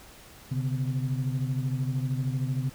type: tone cluster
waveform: sine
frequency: 129.9 / 142.9 / 252.3 Hz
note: C3 / D3 / B3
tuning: -12 / -47 / +37 cents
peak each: -27 / -30 / -35 dBFS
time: 0.51-2.7 s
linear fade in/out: 10 ms
effects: tanh soft clip ceiling -19 dBFS + pink hiss -50 dBFS RMS until 2.74 s